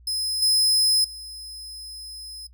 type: tone with level steps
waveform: sawtooth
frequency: 5100 Hz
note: D#8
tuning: 42 cents sharp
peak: -21 / -14 / -33 dBFS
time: 0.07-2.47 s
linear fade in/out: 5 ms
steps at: 0.42 / 1.04 s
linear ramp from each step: 5 ms
effects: noise-tail reverb RT60 0.1 s tail -18 dB re dry + added 60 Hz sine -48 dBFS peak until 2.53 s